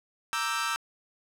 sawtooth chord, E half-diminished seventh, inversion second, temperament equal, 932.3 / 1174.7 / 1318.5 / 1568 Hz, Bb5 / D6 / E6 / G6, 0 / 0 / 0 / 0 cents, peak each -32 / -32 / -27 / -30 dBFS, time 0.33-0.76 s, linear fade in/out 0 ms, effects low-pass 11000 Hz 12 dB/octave

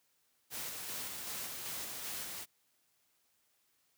white noise with tremolo, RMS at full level -41 dBFS, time 0.5-2.46 s, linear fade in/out 50 ms, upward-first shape square, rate 2.6 Hz, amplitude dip 25%, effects white hiss -75 dBFS RMS until 3.97 s + high-pass 60 Hz 12 dB/octave

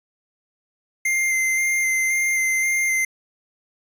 square tone with vibrato, 2093 Hz, C7, in tune, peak -19 dBFS, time 1.05-3.05 s, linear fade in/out 5 ms, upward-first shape square, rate 1.9 Hz, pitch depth 12 cents each way, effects resampled to 32000 Hz

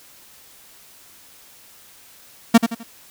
45% pulse tone with echo, 230 Hz, A#3, 23 cents flat, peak -6 dBFS, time 2.54-2.58 s, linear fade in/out 10 ms, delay 85 ms, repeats 3, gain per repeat -9 dB, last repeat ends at 2.835 s, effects white hiss -48 dBFS RMS until 3.1 s

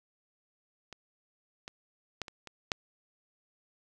clicks, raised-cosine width 0.2 ms, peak -27 / -24 / -17 / -26 / -27 / -11 dBFS, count 6, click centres 0.927 / 1.679 / 2.217 / 2.282 / 2.473 / 2.718 s, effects none

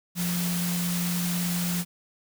sine tone in noise, 175.6 Hz, F3, 10 cents sharp, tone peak -26 dBFS, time 0.15-1.85 s, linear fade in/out 50 ms, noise white, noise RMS -32 dBFS, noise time 0.15-1.85 s, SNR +3 dB, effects none

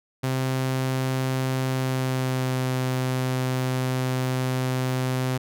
sawtooth tone with pitch glide, 130.81 to 128.79 Hz, C3 to C3, 0 to -27 cents, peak -19 dBFS, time 0.23-5.38 s, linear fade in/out 10 ms, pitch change -27 cents, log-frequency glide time 1.66-2.67 s, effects none

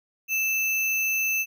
sine tone with sample-and-hold, 2637 Hz, E7, in tune, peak -22 dBFS, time 0.28-1.46 s, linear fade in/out 50 ms, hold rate 8820 Hz, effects none

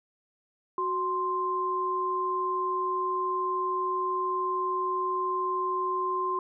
sine tone pair together, 370 / 1046.5 Hz, F#4 / C6, 0 / 0 cents, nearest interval octave + tritone, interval 1800 cents, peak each -32 / -27 dBFS, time 0.78-6.39 s, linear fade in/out 2 ms, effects none

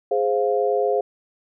sine chord, F minor, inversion first, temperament equal, 415.3 / 523.3 / 698.5 Hz, Ab4 / C5 / F5, 0 / 0 / 0 cents, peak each -21 / -22 / -24 dBFS, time 0.11-1.01 s, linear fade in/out 5 ms, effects none

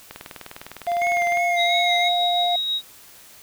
click train, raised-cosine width 0.3 ms, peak -19 dBFS, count 26, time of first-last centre 0.11-1.373 s, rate 19.8 Hz
triangle tone with pitch glide, 695 to 704.3 Hz, F5 to F5, -9 to +14 cents, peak -18 dBFS, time 0.87-2.56 s, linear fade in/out 5 ms, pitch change +23 cents, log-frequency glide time 1.79-1.84 s
triangle tone with vibrato, 2135 Hz, C7, 34 cents sharp, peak -21 dBFS, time 1.01-2.09 s, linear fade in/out 10 ms, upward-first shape sine, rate 2.9 Hz, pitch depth 42 cents each way
sine tone with tremolo, 3800 Hz, A#7, 33 cents sharp, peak -20 dBFS, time 1.56-2.82 s, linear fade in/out 50 ms, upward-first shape sine, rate 6.2 Hz, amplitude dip 30%
effects white hiss -47 dBFS RMS until 3.42 s

